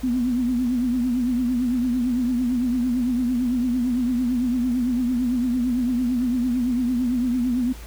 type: tone with vibrato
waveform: sine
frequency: 246.9 Hz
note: B3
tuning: in tune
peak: -19 dBFS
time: 0.03-7.73 s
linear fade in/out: 10 ms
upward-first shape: triangle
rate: 8.9 Hz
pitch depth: 100 cents each way
effects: added 55 Hz sine -36 dBFS peak until 7.86 s + pink hiss -44 dBFS RMS until 7.86 s